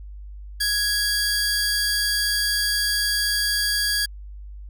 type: tone pair together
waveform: sawtooth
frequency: 1663 / 4699 Hz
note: G#6 / D8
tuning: +2 / 0 cents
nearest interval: octave + tritone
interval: 1798 cents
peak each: -20 dBFS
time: 0.6-4.06 s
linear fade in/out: 10 ms
effects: added 50 Hz sine -35 dBFS peak until 4.69 s

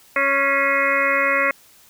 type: harmonic tone with a mistuned harmonic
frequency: 277.2 Hz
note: C#4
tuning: in tune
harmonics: 1 / 2 / 4 / 5 / 6 / 7 / 8 / 9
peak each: -32 / -23 / -24 / -25 / -27 / -22 / -22 / -27 dBFS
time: 0.16-1.51 s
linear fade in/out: 2 ms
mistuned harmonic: 8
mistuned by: -54 cents
effects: white hiss -51 dBFS RMS until 1.89 s

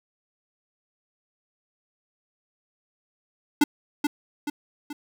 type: tone with echo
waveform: square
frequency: 293.7 Hz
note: D4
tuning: in tune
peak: -15 dBFS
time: 3.61-3.64 s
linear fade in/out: 5 ms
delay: 430 ms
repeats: 3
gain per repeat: -6 dB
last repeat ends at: 4.93 s
effects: none

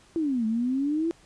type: exponential two-way sweep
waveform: sine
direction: down then up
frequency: 340.3 to 215.9 to 340.3 Hz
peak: -23 dBFS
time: 0.16-1.11 s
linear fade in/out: 0 ms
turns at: 0.46 s
effects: pink hiss -57 dBFS RMS until 1.25 s + resampled to 22050 Hz

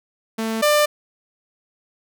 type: tone pair in turn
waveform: sawtooth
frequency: 223 / 595.3 Hz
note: A3 / D5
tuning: +23 / +23 cents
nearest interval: octave + perfect fourth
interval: 1700 cents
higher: second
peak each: -18 / -10 dBFS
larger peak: second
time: 0.38-0.62 / 0.62-0.86 s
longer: neither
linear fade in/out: 10 ms
effects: none

